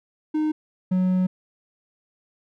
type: tone pair in turn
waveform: triangle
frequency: 307.9 / 184.39 Hz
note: D#4 / F#3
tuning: -18 / -6 cents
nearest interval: major sixth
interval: 888 cents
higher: first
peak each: -18 / -16 dBFS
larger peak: second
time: 0.34-0.52 / 0.91-1.27 s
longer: second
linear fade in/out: 10 ms
effects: none